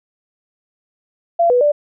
sine tone with pitch steps, 682 / 492.5 / 588 Hz, F5 / B4 / D5, -41 / -5 / +2 cents, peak -10 dBFS, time 1.39-1.72 s, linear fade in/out 10 ms, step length 110 ms, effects none

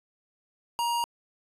square tone, 944 Hz, A#5, 22 cents sharp, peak -26 dBFS, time 0.79-1.04 s, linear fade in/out 0 ms, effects resampled to 32000 Hz

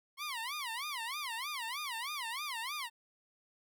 15% pulse tone with vibrato, 1046.5 Hz, C6, in tune, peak -31 dBFS, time 0.17-2.9 s, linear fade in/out 50 ms, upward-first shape sine, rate 3.2 Hz, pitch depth 270 cents each way, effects none

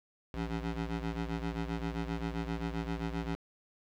20% pulse ring-modulated tone, 113 Hz, A2, 47 cents sharp, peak -26 dBFS, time 0.34-3.35 s, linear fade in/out 0 ms, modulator 52.7 Hz, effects low-pass 4000 Hz 12 dB/octave + 11-bit

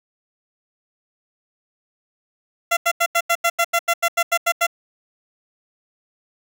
15% pulse tone bursts, 682 Hz, F5, 41 cents flat, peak -9 dBFS, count 14, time 2.71-4.668 s, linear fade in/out 10 ms, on 60 ms, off 86 ms, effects none

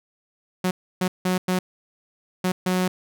sawtooth tone bursts at uneven times, 183.5 Hz, F#3, 14 cents flat, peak -16 dBFS, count 6, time 0.64-0.71 / 1.01-1.08 / 1.25-1.38 / 1.48-1.59 / 2.44-2.52 / 2.66-2.88 s, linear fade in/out 5 ms, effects none

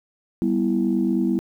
sine chord, E minor, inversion first, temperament equal with one note detuned, 196 / 245.2 / 329.6 Hz, G3 / B3 / E4, 0 / -12 / 0 cents, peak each -22 dBFS, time 0.42-1.39 s, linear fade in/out 0 ms, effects tanh soft clip ceiling -10 dBFS + 9-bit

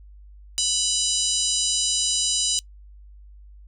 harmonic tone with a mistuned harmonic, 987.8 Hz, B5, in tune, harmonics 3 / 4 / 5 / 6 / 7 / 8 / 9, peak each -28 / -28 / -28 / -28 / -28 / -28 / -28 dBFS, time 0.58-2.59 s, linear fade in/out 0 ms, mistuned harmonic 8, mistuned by -79 cents, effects noise-tail reverb RT60 0.1 s tail -23 dB re dry + added 50 Hz sine -43 dBFS peak until 3.67 s

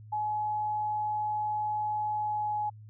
sine tone with pitch glide, 847 to 841.6 Hz, G#5 to G#5, +34 to +23 cents, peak -28 dBFS, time 0.12-2.7 s, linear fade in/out 10 ms, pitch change -11 cents, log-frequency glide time 2.14-2.58 s, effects added 107 Hz sine -46 dBFS peak until 2.89 s

